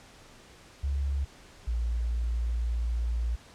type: tone pair in turn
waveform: sine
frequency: 69.3 / 58.27 Hz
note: C#2 / A#1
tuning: 0 / 0 cents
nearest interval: minor third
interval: 300 cents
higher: first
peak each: -26 dBFS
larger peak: neither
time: 0.83-1.25 / 1.67-3.36 s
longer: second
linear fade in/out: 10 ms
effects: pink hiss -53 dBFS RMS until 3.54 s + low-pass 8000 Hz 12 dB/octave